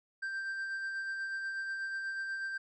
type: tone with tremolo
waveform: triangle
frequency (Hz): 1572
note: G6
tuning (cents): +4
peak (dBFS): -32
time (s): 0.22-2.58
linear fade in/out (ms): 10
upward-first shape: sine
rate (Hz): 8.2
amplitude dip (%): 30
effects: resampled to 22050 Hz